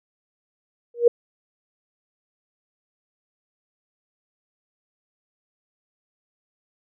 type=tone with exponential growth; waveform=sine; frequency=474.9 Hz; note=A#4; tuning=32 cents sharp; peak=-7 dBFS; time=0.94-1.08 s; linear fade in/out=5 ms; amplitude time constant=30 ms; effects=none